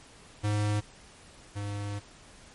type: tone pair in turn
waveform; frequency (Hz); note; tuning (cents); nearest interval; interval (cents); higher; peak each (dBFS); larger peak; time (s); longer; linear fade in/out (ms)
square; 104.5 / 102.05; G#2 / G#2; +11 / -30; unison; 41; first; -26 / -33; first; 0.43-0.81 / 1.55-2; second; 20
effects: pink hiss -53 dBFS RMS until 2.54 s + MP3 48 kbps